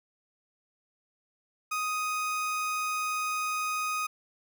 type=tone; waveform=30% pulse; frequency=1249 Hz; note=D#6; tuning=6 cents sharp; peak=-26 dBFS; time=1.71-4.07 s; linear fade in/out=10 ms; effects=none